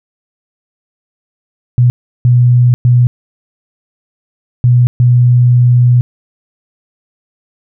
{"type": "tone bursts at uneven times", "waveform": "sine", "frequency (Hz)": 122.8, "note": "B2", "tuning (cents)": -9, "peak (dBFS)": -4, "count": 5, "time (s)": [[1.78, 1.9], [2.25, 2.74], [2.85, 3.07], [4.64, 4.87], [5, 6.01]], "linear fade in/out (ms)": 0, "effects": []}